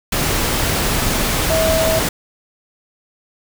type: tone in noise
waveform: sine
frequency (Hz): 645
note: E5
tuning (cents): -38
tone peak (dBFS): -15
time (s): 1.5-1.99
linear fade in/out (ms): 5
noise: pink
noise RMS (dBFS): -18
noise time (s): 0.12-2.09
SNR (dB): 0
effects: none